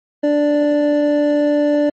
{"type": "tone pair together", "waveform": "triangle", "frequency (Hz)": [293.6, 587.3], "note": ["D4", "D5"], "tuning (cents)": [0, 0], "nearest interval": "octave", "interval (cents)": 1200, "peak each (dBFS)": -13, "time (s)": [0.23, 1.9], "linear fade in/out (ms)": 10, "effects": ["MP3 32 kbps"]}